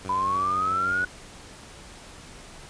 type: tone with pitch glide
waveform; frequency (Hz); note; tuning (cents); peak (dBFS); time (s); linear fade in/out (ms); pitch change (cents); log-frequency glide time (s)
10% pulse; 94.8 to 93.06; F#2 to F#2; +43 to +10; -28; 0.05-1.04; 0; -33; 0.26-0.92
type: linear sweep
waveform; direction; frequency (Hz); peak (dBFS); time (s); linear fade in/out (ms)
sine; up; 987 to 1480; -22; 0.09-1.05; 5
effects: pink hiss -45 dBFS RMS until 2.69 s + resampled to 22050 Hz